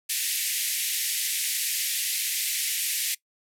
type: band-pass noise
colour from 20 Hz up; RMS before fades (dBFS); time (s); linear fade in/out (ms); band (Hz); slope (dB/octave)
white; -28; 0.09-3.15; 10; 1900 to 14000; 48
effects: noise-tail reverb RT60 0.1 s tail -21 dB re dry